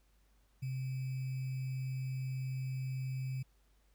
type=tone with sample-and-hold; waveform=sine; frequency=130.81 Hz; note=C3; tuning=in tune; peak=-35 dBFS; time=0.62-3.43 s; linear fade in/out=10 ms; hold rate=2450 Hz; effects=added 50 Hz sine -67 dBFS peak until 3.94 s + pink hiss -75 dBFS RMS until 3.94 s